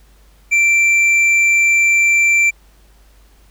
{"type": "tone with hard clipping", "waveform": "sine", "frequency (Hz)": 2349, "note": "D7", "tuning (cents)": 0, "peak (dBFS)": -11, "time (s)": [0.51, 2.51], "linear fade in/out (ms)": 20, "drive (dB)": 5, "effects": ["added 50 Hz sine -46 dBFS peak until 3.5 s", "pink hiss -54 dBFS RMS until 3.5 s"]}